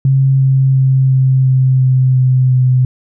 sine tone with pitch steps, 134.6 / 133.59 / 132.59 / 131.6 / 130.62 / 129.64 / 128.67 / 127.71 Hz, C3 / C3 / C3 / C3 / C3 / C3 / C3 / C3, +49 / +36 / +23 / +10 / -3 / -16 / -29 / -42 cents, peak -7 dBFS, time 0.05-2.85 s, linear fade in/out 2 ms, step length 350 ms, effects none

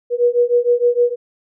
sine beating tone pair, 480 / 486.5 Hz, B4 / B4, -49 / -26 cents, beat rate 6.5 Hz, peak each -15 dBFS, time 0.1-1.16 s, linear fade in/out 50 ms, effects none

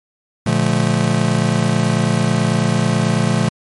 square chord, Bb major seventh, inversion none, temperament just, 116.54 / 145.68 / 174.81 / 218.5 Hz, Bb2 / D3 / F3 / A3, 0 / -14 / +2 / -12 cents, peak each -20 dBFS, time 0.46-3.49 s, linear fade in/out 5 ms, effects MP3 48 kbps

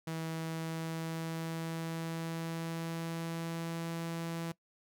sawtooth tone with pitch glide, 162.1 to 166.46 Hz, E3 to E3, -29 to +17 cents, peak -32 dBFS, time 0.07-4.52 s, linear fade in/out 5 ms, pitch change +46 cents, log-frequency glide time 0.3-3.93 s, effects noise-tail reverb RT60 0.1 s tail -20 dB re dry

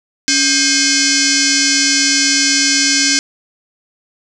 sine tone with frequency modulation, 280 Hz, C#4, 18 cents sharp, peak -10 dBFS, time 0.28-3.19 s, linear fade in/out 0 ms, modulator 932 Hz, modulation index 7.1, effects 8-bit

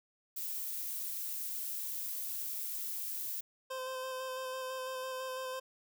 violet noise, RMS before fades -39 dBFS, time 0.36-3.41 s, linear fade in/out 10 ms
25% pulse tone with vibrato, 518 Hz, C5, 17 cents flat, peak -34 dBFS, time 3.7-5.6 s, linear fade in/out 10 ms, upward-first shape square, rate 6 Hz, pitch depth 13 cents each way
effects none

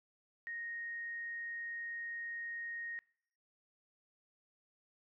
sine tone, 1864.7 Hz, A#6, in tune, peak -40 dBFS, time 0.47-2.99 s, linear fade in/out 0 ms, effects noise-tail reverb RT60 0.6 s tail -23 dB re dry

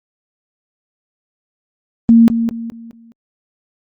sine tone with echo, 230.1 Hz, A#3, 22 cents flat, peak -4 dBFS, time 2.09-2.28 s, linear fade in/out 0 ms, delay 210 ms, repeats 4, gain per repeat -9 dB, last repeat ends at 3.12 s, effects Opus 32 kbps

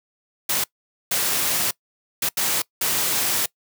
white noise bursts at uneven times, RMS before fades -22 dBFS, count 5, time 0.49-0.64 / 1.11-1.71 / 2.22-2.29 / 2.37-2.62 / 2.81-3.46 s, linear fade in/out 5 ms, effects noise-tail reverb RT60 0.1 s tail -23 dB re dry + high-pass 100 Hz 12 dB/octave

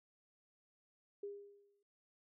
sine tone with exponential decay, 404.7 Hz, G#4, 45 cents flat, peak -40 dBFS, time 1.23-1.83 s, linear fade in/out 5 ms, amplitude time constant 130 ms, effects none

